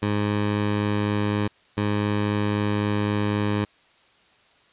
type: tone pair in turn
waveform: 15% pulse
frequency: 103.83 / 103.83 Hz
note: G#2 / G#2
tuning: 0 / 0 cents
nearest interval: unison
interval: 0 cents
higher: neither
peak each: -15 dBFS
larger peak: neither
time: 0.02-1.48 / 1.77-3.65 s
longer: second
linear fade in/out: 10 ms
effects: white hiss -58 dBFS RMS until 4.72 s + resampled to 8000 Hz